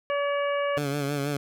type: harmonic tone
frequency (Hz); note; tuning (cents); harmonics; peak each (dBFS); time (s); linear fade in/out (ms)
570; C#5; +48; 1 / 2 / 3 / 4 / 5; -25 / -31 / -35 / -37 / -39; 0.1-0.78; 0
type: tone with vibrato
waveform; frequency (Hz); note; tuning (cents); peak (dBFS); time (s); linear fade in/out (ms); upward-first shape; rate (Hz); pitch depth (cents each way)
15% pulse; 142.8; D3; -48; -20; 0.77-1.37; 2; sine; 6.2; 53
effects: none

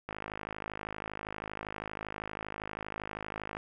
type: click train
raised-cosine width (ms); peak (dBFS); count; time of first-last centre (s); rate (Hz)
0.5; -22; 184; 0.09-3.569; 52.6
effects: none

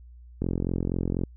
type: click train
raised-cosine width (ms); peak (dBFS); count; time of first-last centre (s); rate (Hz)
3; -14; 37; 0.42-1.236; 44.1
effects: added 60 Hz sine -45 dBFS peak until 1.36 s

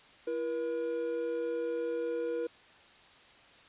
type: tone pair together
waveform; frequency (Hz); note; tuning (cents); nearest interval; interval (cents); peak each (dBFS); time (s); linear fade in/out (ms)
triangle; 336.1 / 479.5; E4 / A#4; +34 / +49; tritone; 615; -36 / -30; 0.27-2.47; 5
effects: white hiss -57 dBFS RMS until 3.68 s + resampled to 8000 Hz

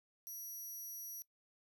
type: tone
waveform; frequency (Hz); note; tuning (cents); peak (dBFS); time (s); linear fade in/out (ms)
10% pulse; 5800; F#8; -35; -39; 0.27-1.22; 0
effects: noise-tail reverb RT60 0.1 s tail -21 dB re dry

